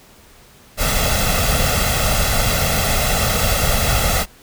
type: noise with comb filter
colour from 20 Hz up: pink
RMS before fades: -17 dBFS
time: 0.77-4.26 s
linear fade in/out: 50 ms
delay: 1.5 ms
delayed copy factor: +0.75
effects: pink hiss -47 dBFS RMS until 4.42 s